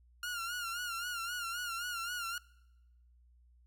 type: tone with vibrato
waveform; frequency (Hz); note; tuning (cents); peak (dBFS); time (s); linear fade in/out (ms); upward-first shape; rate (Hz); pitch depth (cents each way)
sawtooth; 1408; F6; +14; -33; 0.23-2.38; 2; sine; 3.8; 72
effects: noise-tail reverb RT60 1.0 s tail -24 dB re dry + added 60 Hz sine -61 dBFS peak until 3.66 s